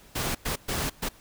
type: noise bursts at uneven times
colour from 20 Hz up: pink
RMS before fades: -29 dBFS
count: 4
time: 0.15-0.35 / 0.45-0.56 / 0.68-0.9 / 1.02-1.09 s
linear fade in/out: 10 ms
effects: pink hiss -54 dBFS RMS until 1.2 s

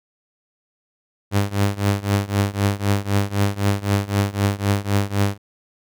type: tone with tremolo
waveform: sawtooth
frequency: 100.5 Hz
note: G2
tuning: 44 cents sharp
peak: -10 dBFS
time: 1.31-5.38 s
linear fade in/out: 50 ms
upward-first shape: triangle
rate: 3.9 Hz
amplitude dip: 95%
effects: none

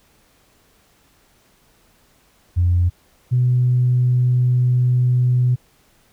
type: tone pair in turn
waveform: sine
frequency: 88.1 / 124.59 Hz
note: F2 / B2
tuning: +16 / +16 cents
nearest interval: tritone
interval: 600 cents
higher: second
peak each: -12 dBFS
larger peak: neither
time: 2.56-2.9 / 3.31-5.56 s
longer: second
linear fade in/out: 20 ms
effects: tanh soft clip ceiling -8 dBFS + pink hiss -57 dBFS RMS until 6.12 s

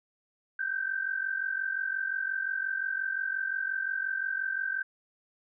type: tone pair together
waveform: sine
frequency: 1530 / 1575.7 Hz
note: G6 / G6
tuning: -42 / +9 cents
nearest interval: minor second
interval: 51 cents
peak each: -33 / -31 dBFS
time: 0.59-4.83 s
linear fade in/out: 5 ms
effects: none

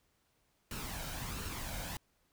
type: noise with flanger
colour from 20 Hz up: pink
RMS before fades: -41 dBFS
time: 0.71-1.97 s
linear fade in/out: 2 ms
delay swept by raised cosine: 0.71 to 1.33 ms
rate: 1.4 Hz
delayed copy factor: +0.5
effects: pink hiss -75 dBFS RMS until 2.32 s

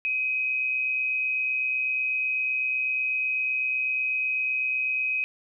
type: tone pair together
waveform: sine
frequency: 2401 / 2529 Hz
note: D7 / D#7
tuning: +38 / +28 cents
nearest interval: minor second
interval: 90 cents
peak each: -34 / -24 dBFS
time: 0.05-5.24 s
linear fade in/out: 0 ms
effects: none

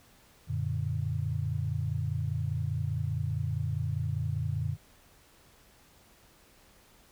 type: chord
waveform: sine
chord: Gb augmented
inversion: none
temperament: equal with one note detuned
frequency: 91.7 / 116.54 / 146.83 Hz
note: Gb2 / Bb2 / D3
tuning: -15 / 0 / 0 cents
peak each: -33 dBFS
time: 0.47-4.77 s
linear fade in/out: 50 ms
effects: pink hiss -60 dBFS RMS until 7.11 s

